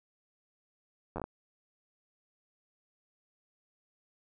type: slowing click train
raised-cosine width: 1 ms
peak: -23 dBFS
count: 6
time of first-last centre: 1.16-1.24 s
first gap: 10 ms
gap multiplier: 1.24
effects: none